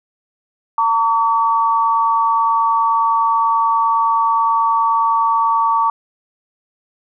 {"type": "tone pair together", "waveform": "sine", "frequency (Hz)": [909, 1138.5], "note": ["A#5", "C#6"], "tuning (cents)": [-44, 46], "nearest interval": "major third", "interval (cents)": 390, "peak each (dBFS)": -15, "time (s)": [0.78, 5.9], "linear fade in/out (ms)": 2, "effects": []}